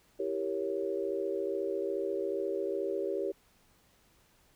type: chord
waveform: sine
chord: E diminished seventh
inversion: none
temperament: equal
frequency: 329.6 / 392 / 466.2 / 554.4 Hz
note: E4 / G4 / Bb4 / Db5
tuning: 0 / 0 / 0 / 0 cents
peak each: -39 / -33 / -38 / -37 dBFS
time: 0.19-3.32 s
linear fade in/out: 10 ms
effects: pink hiss -66 dBFS RMS until 4.55 s